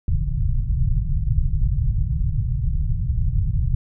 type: low-pass noise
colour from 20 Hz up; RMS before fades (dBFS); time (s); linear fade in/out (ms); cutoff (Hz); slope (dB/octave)
pink; -20; 0.08-3.75; 2; 150; 48
effects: none